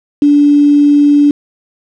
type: tone with quantisation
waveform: sine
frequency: 290 Hz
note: D4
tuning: 22 cents flat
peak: -4 dBFS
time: 0.22-1.31 s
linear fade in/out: 2 ms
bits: 4
effects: low-pass 3000 Hz 12 dB/octave